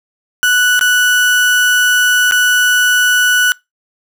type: tone with dropouts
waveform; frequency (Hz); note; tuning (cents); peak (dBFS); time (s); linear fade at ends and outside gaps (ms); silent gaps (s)
35% pulse; 1480; F#6; 0; -7; 0.43-3.52; 0; 0.793-0.811 / 2.311-2.321
effects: noise-tail reverb RT60 0.2 s tail -23 dB re dry